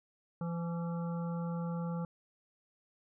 harmonic tone with a mistuned harmonic, 169.9 Hz, F3, 47 cents flat, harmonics 1 / 3 / 5 / 7 / 8, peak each -34 / -44 / -48 / -51 / -52 dBFS, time 0.41-2.05 s, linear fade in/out 2 ms, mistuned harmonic 7, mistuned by -41 cents, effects none

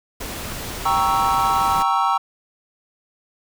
pink noise, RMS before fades -30 dBFS, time 0.2-1.83 s, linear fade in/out 10 ms
triangle chord, G diminished seventh, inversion none, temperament equal, 784 / 932.3 / 1108.7 / 1318.5 Hz, G5 / Bb5 / Db6 / Fb6, 0 / 0 / 0 / 0 cents, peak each -20 / -20 / -20 / -20 dBFS, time 0.85-2.18 s, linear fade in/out 10 ms
effects none

